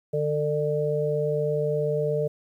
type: harmonic tone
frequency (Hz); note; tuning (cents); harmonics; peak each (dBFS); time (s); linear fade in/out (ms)
149.3; D3; +29; 1 / 3 / 4; -28 / -25 / -28; 0.13-2.28; 10
effects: 10-bit